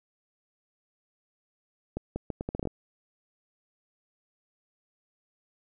accelerating click train, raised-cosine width 2 ms, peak -18 dBFS, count 10, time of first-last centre 1.97-2.673 s, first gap 190 ms, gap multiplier 0.75, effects none

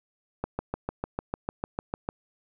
click train, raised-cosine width 1 ms, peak -15 dBFS, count 12, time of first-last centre 0.44-2.089 s, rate 6.67 Hz, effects none

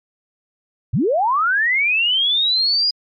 sine linear sweep, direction up, 82.41 to 4933 Hz, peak -14 dBFS, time 0.93-2.91 s, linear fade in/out 10 ms, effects MP3 48 kbps

